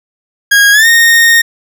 40% pulse tone with pitch glide, 1638 to 1849.2 Hz, G#6 to A#6, -24 to -14 cents, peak -3 dBFS, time 0.51-1.42 s, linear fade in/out 10 ms, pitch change +210 cents, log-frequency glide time 0.72-0.87 s, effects none

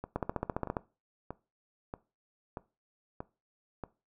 two click trains, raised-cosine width 1 ms, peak -24 / -17 dBFS, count 7 / 10, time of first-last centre 0.04-3.837 / 0.16-0.768 s, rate 1.58 / 14.8 Hz, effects noise-tail reverb RT60 0.3 s tail -19 dB re dry

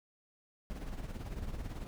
brown noise with tremolo, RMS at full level -38 dBFS, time 0.7-1.87 s, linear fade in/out 0 ms, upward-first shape sine, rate 18 Hz, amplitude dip 60%, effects none

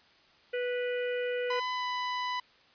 harmonic tone, 492 Hz, B4, 7 cents flat, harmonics 1 / 3 / 4 / 5 / 6, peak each -30 / -40 / -42 / -44 / -46 dBFS, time 0.53-1.6 s, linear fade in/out 10 ms
sawtooth tone with pitch glide, 1004 to 995.9 Hz, B5 to B5, +28 to +14 cents, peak -27 dBFS, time 1.5-2.4 s, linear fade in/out 5 ms, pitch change -14 cents, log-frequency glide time 1.73-1.84 s
effects white hiss -61 dBFS RMS until 2.74 s + resampled to 11025 Hz

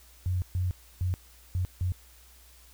sine tone bursts at uneven times, 90.9 Hz, F#2, 30 cents flat, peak -25 dBFS, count 5, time 0.26-0.42 / 0.55-0.71 / 1.01-1.14 / 1.55-1.65 / 1.81-1.92 s, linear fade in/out 0 ms, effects added 60 Hz sine -55 dBFS peak until 2.73 s + white hiss -57 dBFS RMS until 2.73 s

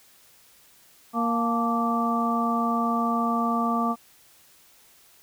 harmonic tone with a mistuned harmonic, 233.1 Hz, A#3, in tune, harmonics 1 / 2 / 3 / 4 / 5, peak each -25 / -35 / -29 / -33 / -26 dBFS, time 1.13-3.96 s, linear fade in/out 50 ms, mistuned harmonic 4, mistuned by -89 cents, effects white hiss -56 dBFS RMS until 5.22 s

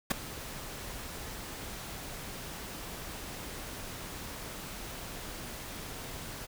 pink noise with ADSR envelope, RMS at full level -25 dBFS, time 0.1-6.47 s, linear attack 12 ms, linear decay 10 ms, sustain -17 dB, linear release 25 ms, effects none

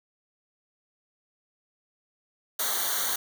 white noise with comb filter, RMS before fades -28 dBFS, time 2.59-3.16 s, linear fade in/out 5 ms, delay 0.39 ms, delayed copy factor -0.95, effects none

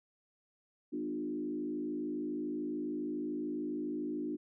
sine tone with frequency modulation, 300 Hz, D4, 37 cents sharp, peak -34 dBFS, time 0.92-4.37 s, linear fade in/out 20 ms, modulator 52.9 Hz, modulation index 1.1, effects none

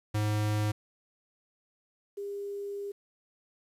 square / sine tone pair in turn, 105.8 / 402.9 Hz, G#2 / G4, +33 / +48 cents, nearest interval octave + major seventh, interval 2315 cents, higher second, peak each -27 / -34 dBFS, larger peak first, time 0.14-0.72 / 2.17-2.92 s, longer second, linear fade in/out 10 ms, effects resampled to 32000 Hz + 10-bit

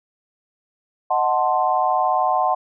sine chord, D# diminished seventh, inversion none, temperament equal, 622.3 / 740 / 880 / 1046.5 Hz, D#5 / F#5 / A5 / C6, 0 / 0 / 0 / 0 cents, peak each -25 / -19 / -23 / -22 dBFS, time 1.1-2.55 s, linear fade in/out 10 ms, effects none

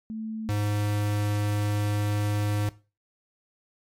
sine / square tone pair in turn, 220 / 103.83 Hz, A3 / G#2, 0 / 0 cents, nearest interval octave + minor second, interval 1300 cents, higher first, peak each -31 / -25 dBFS, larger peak second, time 0.1-0.49 / 0.49-2.69 s, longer second, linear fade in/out 0 ms, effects noise-tail reverb RT60 0.3 s tail -17 dB re dry + MP3 64 kbps

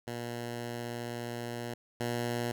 10% pulse tone pair in turn, 119 / 119.47 Hz, A#2 / A#2, +36 / +43 cents, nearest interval unison, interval 7 cents, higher second, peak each -28 / -23 dBFS, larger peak second, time 0.07-1.74 / 2-2.52 s, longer first, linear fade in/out 5 ms, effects none

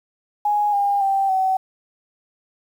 sine tone with pitch steps, 830.6 / 806 / 782.2 / 759 Hz, G#5 / G5 / G5 / F#5, 0 / +48 / -4 / +44 cents, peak -16 dBFS, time 0.45-1.57 s, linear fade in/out 5 ms, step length 280 ms, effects 8-bit

